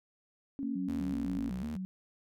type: tone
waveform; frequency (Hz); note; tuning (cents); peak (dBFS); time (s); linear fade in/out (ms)
sine; 276.1; C#4; -7; -34; 0.59-1.49; 0
type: tone with vibrato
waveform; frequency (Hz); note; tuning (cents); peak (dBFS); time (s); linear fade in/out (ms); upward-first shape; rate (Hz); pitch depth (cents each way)
sine; 207.7; G#3; 0; -35; 0.63-1.85; 0; square; 4; 180
type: linear two-way sweep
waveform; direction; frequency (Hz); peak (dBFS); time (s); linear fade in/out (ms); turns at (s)
sawtooth; down then up; 83.3 to 52.8 to 79.8; -38; 0.88-1.77; 10; 1.38
effects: none

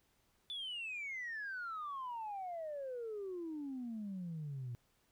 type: exponential sweep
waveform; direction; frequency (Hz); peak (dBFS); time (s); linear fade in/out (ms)
sine; down; 3509 to 117.4; -39; 0.5-4.75; 0
effects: tanh soft clip ceiling -37 dBFS + pink hiss -75 dBFS RMS until 5.11 s

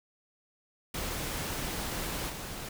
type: noise with level steps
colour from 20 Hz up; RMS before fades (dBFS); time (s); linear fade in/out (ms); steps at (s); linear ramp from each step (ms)
pink; -35 / -40; 0.94-2.69; 5; 2.29; 10
effects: none

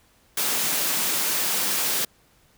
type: high-pass noise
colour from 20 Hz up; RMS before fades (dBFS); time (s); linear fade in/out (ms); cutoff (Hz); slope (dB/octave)
white; -24; 0.37-2.05; 5; 130; 96
effects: pink hiss -60 dBFS RMS until 2.57 s

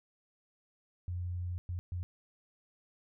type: tone bursts at uneven times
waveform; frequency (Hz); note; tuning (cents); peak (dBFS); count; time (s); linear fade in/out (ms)
sine; 88.8; F2; +29; -34; 3; 1.08-1.58 / 1.69-1.79 / 1.92-2.03; 0
effects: none

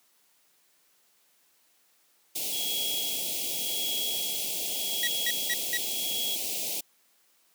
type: band-stop noise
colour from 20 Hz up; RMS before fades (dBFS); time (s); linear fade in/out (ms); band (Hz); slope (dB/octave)
white; -32; 2.35-6.81; 10; 780 to 2400; 48
type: tone with tremolo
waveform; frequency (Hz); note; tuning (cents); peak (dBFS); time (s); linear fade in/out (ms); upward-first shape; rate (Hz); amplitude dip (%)
sine; 3322; G#7; 0; -30; 2.52-6.36; 10; sine; 0.86; 75
type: tone bursts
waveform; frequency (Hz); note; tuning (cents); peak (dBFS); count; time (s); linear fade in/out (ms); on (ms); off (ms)
sawtooth; 1925; B6; -45; -23; 4; 5.03-5.772; 2; 43; 190
effects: white hiss -66 dBFS RMS until 7.54 s + high-pass 200 Hz 12 dB/octave

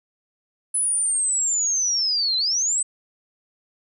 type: linear two-way sweep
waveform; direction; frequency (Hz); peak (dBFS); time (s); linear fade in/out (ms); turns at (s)
sine; down then up; 10160 to 3994 to 8250; -19; 0.74-2.83; 10; 2.37
effects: none

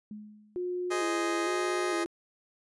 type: tone with exponential decay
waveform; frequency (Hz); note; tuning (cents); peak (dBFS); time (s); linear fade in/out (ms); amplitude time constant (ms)
sine; 211.1; G#3; +29; -37; 0.11-0.85; 2; 160
type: tone with vibrato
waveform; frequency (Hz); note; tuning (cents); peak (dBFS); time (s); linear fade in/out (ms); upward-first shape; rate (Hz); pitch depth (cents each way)
sine; 349.2; F4; 0; -30; 0.56-2.06; 0; square; 1.1; 49
type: chord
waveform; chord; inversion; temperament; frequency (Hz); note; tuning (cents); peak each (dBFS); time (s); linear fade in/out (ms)
15% pulse; Ab major; none; just; 415.3 / 519.1 / 623; Ab4 / C5 / Eb5; 0 / -14 / +2; -28 / -33 / -28; 0.9-2.05; 20
effects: resampled to 24000 Hz

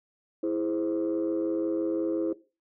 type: chord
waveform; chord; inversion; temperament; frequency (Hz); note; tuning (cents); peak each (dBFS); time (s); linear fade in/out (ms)
sine; E augmented; none; equal; 329.6 / 415.3 / 523.3; E4 / G#4 / B#4; 0 / 0 / 0; -26 / -32 / -32; 0.43-2.33; 5
effects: noise-tail reverb RT60 0.3 s tail -17 dB re dry + tanh soft clip ceiling -20 dBFS

